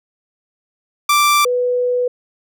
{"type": "tone pair in turn", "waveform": ["sawtooth", "sine"], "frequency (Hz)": [1174.7, 493.9], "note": ["D6", "B4"], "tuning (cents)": [0, 0], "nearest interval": "octave + minor third", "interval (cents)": 1500, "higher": "first", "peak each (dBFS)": [-7, -14], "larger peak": "first", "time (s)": [[1.09, 1.45], [1.45, 2.08]], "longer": "second", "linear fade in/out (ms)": 5, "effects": []}